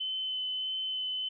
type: tone with vibrato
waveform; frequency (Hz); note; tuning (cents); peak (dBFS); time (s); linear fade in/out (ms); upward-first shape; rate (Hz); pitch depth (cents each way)
sine; 3043; F#7; +48; -31; 0-1.29; 10; sine; 1.6; 9
effects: none